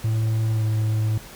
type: tone with pitch glide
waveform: triangle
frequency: 111 to 108.9 Hz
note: A2 to A2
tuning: +16 to -17 cents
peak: -17 dBFS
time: 0.04-1.18 s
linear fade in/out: 5 ms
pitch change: -33 cents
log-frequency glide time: 0.52-0.63 s
effects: pink hiss -42 dBFS RMS until 1.35 s